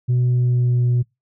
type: tone with pitch glide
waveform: sine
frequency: 124 to 122.22 Hz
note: B2 to B2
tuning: +7 to -18 cents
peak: -12 dBFS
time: 0.08-1.03 s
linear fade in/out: 20 ms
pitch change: -25 cents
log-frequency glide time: 0.26-0.87 s
effects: noise-tail reverb RT60 0.2 s tail -25 dB re dry + tanh soft clip ceiling -13 dBFS